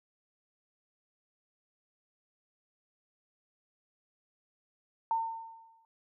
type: tone with exponential decay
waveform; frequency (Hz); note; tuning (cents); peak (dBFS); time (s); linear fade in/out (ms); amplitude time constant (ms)
sine; 906; A#5; -50; -25; 5.11-5.85; 1; 160
effects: none